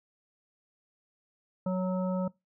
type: harmonic tone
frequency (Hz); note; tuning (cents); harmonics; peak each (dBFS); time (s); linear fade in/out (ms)
185; F#3; 0; 1 / 3 / 5 / 7; -28 / -33 / -42 / -44; 1.66-2.28; 5
effects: noise-tail reverb RT60 0.2 s tail -22 dB re dry